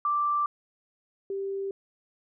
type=tone pair in turn; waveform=sine; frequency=1174.7 / 392 Hz; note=D6 / G4; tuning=0 / 0 cents; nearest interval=octave + perfect fifth; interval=1900 cents; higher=first; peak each=-23 / -29 dBFS; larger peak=first; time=0.05-0.46 / 1.3-1.71 s; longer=neither; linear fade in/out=2 ms; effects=none